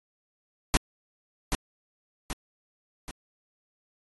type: noise with echo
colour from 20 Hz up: pink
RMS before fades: -20 dBFS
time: 0.74-0.77 s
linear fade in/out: 0 ms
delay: 780 ms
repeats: 3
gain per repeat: -6 dB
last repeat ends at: 3.11 s
effects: AAC 32 kbps